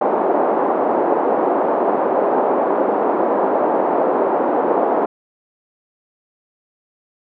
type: band-pass noise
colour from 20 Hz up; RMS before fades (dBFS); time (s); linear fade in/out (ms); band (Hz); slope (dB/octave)
white; -17; 0.01-5.06; 5; 280 to 850; 24
effects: none